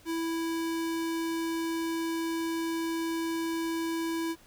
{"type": "tone", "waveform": "square", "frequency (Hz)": 329.6, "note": "E4", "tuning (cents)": 0, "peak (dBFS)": -30, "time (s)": [0.05, 4.36], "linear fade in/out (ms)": 50, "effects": ["pink hiss -58 dBFS RMS until 4.46 s"]}